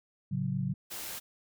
sine chord, F# minor, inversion first, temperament just, 111 / 138.75 / 185 Hz, A2 / C#3 / F#3, +16 / +2 / 0 cents, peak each -37 / -32 / -33 dBFS, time 0.31-0.74 s, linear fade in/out 10 ms
white noise, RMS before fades -40 dBFS, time 0.9-1.2 s, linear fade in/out 20 ms
effects none

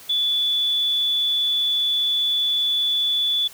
sine tone, 3455 Hz, A7, 32 cents flat, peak -18 dBFS, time 0.09-3.48 s, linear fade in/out 10 ms, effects white hiss -44 dBFS RMS until 3.53 s

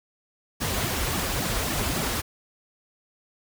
pink noise with flanger, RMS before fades -27 dBFS, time 0.6-2.22 s, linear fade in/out 20 ms, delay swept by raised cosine 1.9 to 7.1 ms, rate 3.6 Hz, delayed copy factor -1, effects none

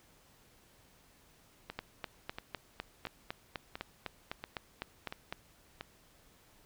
two click trains, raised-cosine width 0.3 ms, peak -21 / -24 dBFS, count 15 / 7, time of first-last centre 1.79-5.325 / 1.7-5.81 s, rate 3.96 / 1.46 Hz, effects pink hiss -64 dBFS RMS until 6.65 s

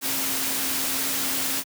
sine tone in noise, 268.7 Hz, C4, 46 cents sharp, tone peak -37 dBFS, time 0.01-1.64 s, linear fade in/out 50 ms, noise white, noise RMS -26 dBFS, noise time 0.01-1.64 s, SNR -14 dB, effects high-pass 100 Hz 12 dB/octave

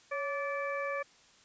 harmonic tone with a mistuned harmonic, 580 Hz, D5, 22 cents flat, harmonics 1 / 2 / 3 / 4, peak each -35 / -38 / -40 / -41 dBFS, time 0.11-1.03 s, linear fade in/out 10 ms, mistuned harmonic 1, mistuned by -68 cents, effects white hiss -61 dBFS RMS until 1.44 s + resampled to 16000 Hz

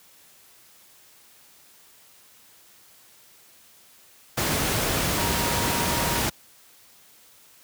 sine tone in noise, 944 Hz, A#5, 22 cents sharp, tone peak -31 dBFS, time 5.17-6.21 s, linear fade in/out 10 ms, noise pink, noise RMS -24 dBFS, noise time 4.37-6.3 s, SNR -10 dB, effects white hiss -54 dBFS RMS until 7.63 s + high-pass 60 Hz 12 dB/octave

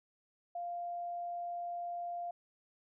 sine tone, 697 Hz, F5, 4 cents flat, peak -37 dBFS, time 0.55-2.31 s, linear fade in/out 5 ms, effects none

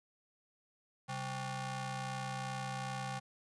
sawtooth ring-modulated tone, 328.2 Hz, E4, 8 cents flat, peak -31 dBFS, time 1.08-3.2 s, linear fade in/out 20 ms, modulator 461 Hz, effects resampled to 22050 Hz + 12-bit

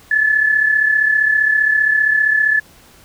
sine tone pair together, 1724.8 / 1760 Hz, A6 / A6, -35 / 0 cents, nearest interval unison, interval 35 cents, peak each -12 / -19 dBFS, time 0.11-2.6 s, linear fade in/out 5 ms, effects pink hiss -46 dBFS RMS until 3.04 s

